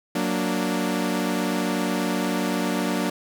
sawtooth chord, Gb augmented, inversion none, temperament equal, 185 / 233.1 / 293.7 Hz, Gb3 / Bb3 / D4, 0 / 0 / 0 cents, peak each -23 / -23 / -23 dBFS, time 0.15-3.1 s, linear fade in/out 5 ms, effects none

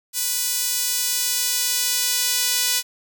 sawtooth tone with high-pass filter sweep, 493.9 Hz, B4, in tune, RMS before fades -22 dBFS, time 0.13-2.83 s, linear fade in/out 50 ms, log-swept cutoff 6700 to 4000 Hz, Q 0.74, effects none

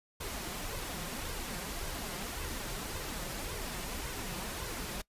pink noise with flanger, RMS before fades -39 dBFS, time 0.2-5.02 s, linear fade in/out 10 ms, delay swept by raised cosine 1.9 to 5.7 ms, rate 1.8 Hz, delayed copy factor +0.55, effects noise-tail reverb RT60 0.1 s tail -22 dB re dry + resampled to 32000 Hz

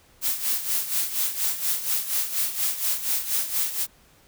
blue noise with tremolo, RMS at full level -23 dBFS, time 0.21-3.87 s, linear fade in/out 50 ms, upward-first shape sine, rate 4.2 Hz, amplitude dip 70%, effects pink hiss -57 dBFS RMS until 4.27 s

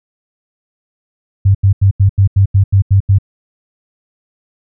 sine tone bursts, 98 Hz, G2, in tune, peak -5 dBFS, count 10, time 1.45-3.186 s, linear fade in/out 10 ms, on 98 ms, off 84 ms, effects none

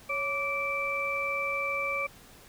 sine tone cluster, 555 / 1165 / 2332 Hz, C#5 / D6 / D7, +2 / -14 / -13 cents, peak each -35 / -34 / -30 dBFS, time 0.09-2.07 s, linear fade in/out 10 ms, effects pink hiss -53 dBFS RMS until 2.48 s

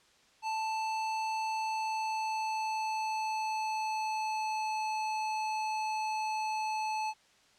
square tone with pitch glide, 880 to 866.9 Hz, A5 to A5, 0 to -26 cents, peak -32 dBFS, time 0.42-7.14 s, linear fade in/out 50 ms, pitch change -26 cents, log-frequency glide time 1.46-4.79 s, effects white hiss -64 dBFS RMS until 7.58 s + low-pass 6000 Hz 12 dB/octave

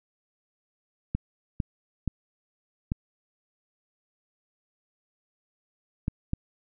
clicks, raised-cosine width 5 ms, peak -14 dBFS, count 6, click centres 1.15 / 1.602 / 2.077 / 2.919 / 6.081 / 6.334 s, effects none

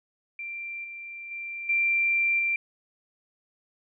sine tone with level steps, 2362 Hz, D7, 9 cents sharp, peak -33 / -37 / -33 / -21 / -23 dBFS, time 0.39-2.56 s, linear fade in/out 2 ms, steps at 0.84 / 1.31 / 1.69 / 2.39 s, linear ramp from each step 5 ms, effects none

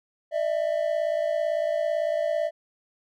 triangle tone pair together, 599 / 656.9 Hz, D5 / E5, +34 / -6 cents, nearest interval major second, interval 160 cents, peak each -24 dBFS, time 0.31-2.51 s, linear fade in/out 50 ms, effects none

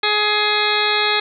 harmonic tone, 419.8 Hz, G#4, 19 cents sharp, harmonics 1 / 2 / 3 / 4 / 5 / 6 / 8 / 9 / 10, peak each -24 / -24 / -24 / -24 / -24 / -24 / -24 / -24 / -24 dBFS, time 0.03-1.2 s, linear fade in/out 5 ms, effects none

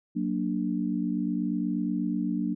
sine chord, Gb augmented, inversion none, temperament equal, 185 / 233.1 / 293.7 Hz, Gb3 / Bb3 / D4, 0 / 0 / 0 cents, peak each -30 dBFS, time 0.15-2.55 s, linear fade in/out 20 ms, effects none

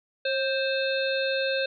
harmonic tone with a mistuned harmonic, 524 Hz, C5, 2 cents sharp, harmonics 1 / 3 / 5 / 7 / 8, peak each -26 / -31 / -33 / -34 / -35 dBFS, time 0.25-1.66 s, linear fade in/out 5 ms, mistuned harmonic 1, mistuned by +44 cents, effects none

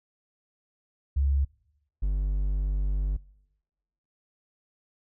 sine / triangle tone pair in turn, 69.3 / 48.83 Hz, C#2 / G1, 0 / -6 cents, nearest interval tritone, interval 606 cents, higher first, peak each -21 dBFS, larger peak neither, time 1.16-1.45 / 2.02-3.17 s, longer second, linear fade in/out 10 ms, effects noise-tail reverb RT60 1.0 s tail -24 dB re dry

